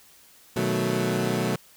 20% pulse chord, B dominant seventh, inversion none, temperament equal, 123.47 / 155.56 / 185 / 220 Hz, B2 / D#3 / F#3 / A3, 0 / 0 / 0 / 0 cents, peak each -24 / -27 / -23 / -24 dBFS, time 0.56-1.56 s, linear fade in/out 5 ms, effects white hiss -54 dBFS RMS until 1.76 s

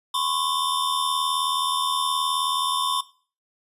square tone cluster, 1016 / 1095 / 3584 Hz, B5 / C#6 / A7, +49 / -22 / +31 cents, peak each -28 / -28 / -27 dBFS, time 0.14-3.01 s, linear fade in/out 5 ms, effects noise-tail reverb RT60 0.4 s tail -17 dB re dry + resampled to 32000 Hz

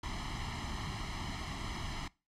pink noise with comb filter, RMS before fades -39 dBFS, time 0.03-2.08 s, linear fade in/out 5 ms, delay 0.98 ms, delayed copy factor +0.85, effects noise-tail reverb RT60 0.3 s tail -23 dB re dry + low-pass 5000 Hz 12 dB/octave

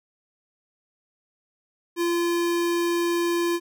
square tone, 343.5 Hz, F4, 29 cents flat, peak -22 dBFS, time 1.96-3.6 s, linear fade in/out 50 ms, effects none

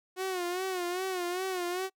sawtooth tone with vibrato, 364.6 Hz, F#4, 25 cents flat, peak -27 dBFS, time 0.16-1.9 s, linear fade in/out 50 ms, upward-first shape sine, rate 2.5 Hz, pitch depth 76 cents each way, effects noise-tail reverb RT60 0.1 s tail -25 dB re dry

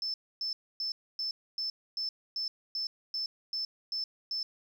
sine tone bursts, 5274 Hz, E8, in tune, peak -31 dBFS, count 12, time 0.02-4.43 s, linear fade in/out 2 ms, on 120 ms, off 270 ms, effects 10-bit

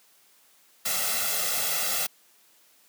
white noise with comb filter, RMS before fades -27 dBFS, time 0.85-2.07 s, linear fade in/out 10 ms, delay 1.5 ms, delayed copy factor +1, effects white hiss -60 dBFS RMS until 2.88 s + high-pass 200 Hz 12 dB/octave

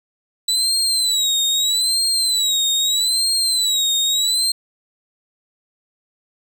30% pulse tone with vibrato, 3951 Hz, B7, in tune, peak -13 dBFS, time 0.48-4.52 s, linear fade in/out 5 ms, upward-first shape sine, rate 0.79 Hz, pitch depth 110 cents each way, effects none

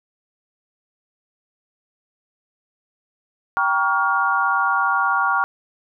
sine chord, G half-diminished seventh, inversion none, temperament just, 784 / 940.8 / 1128.9 / 1411.2 Hz, G5 / Bb5 / Db6 / F6, 0 / +16 / +31 / +18 cents, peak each -24 / -24 / -21 / -20 dBFS, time 3.57-5.44 s, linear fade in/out 0 ms, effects none

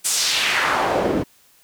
pink noise with band-pass filter sweep, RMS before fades -20 dBFS, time 0.04-1.24 s, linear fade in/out 20 ms, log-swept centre 9000 to 260 Hz, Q 1.6, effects white hiss -55 dBFS RMS until 1.63 s

